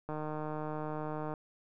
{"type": "click train", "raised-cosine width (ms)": 1, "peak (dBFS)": -25, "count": 192, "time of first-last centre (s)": [0.09, 1.338], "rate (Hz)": 153, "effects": []}